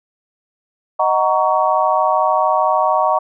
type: chord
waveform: sine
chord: D# minor seventh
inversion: none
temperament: just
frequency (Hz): 622.3 / 746.7 / 933.4 / 1120.1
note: D#5 / F#5 / A#5 / C#6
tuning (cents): 0 / +16 / +2 / +18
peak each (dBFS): -18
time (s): 0.99-3.19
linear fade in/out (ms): 10
effects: none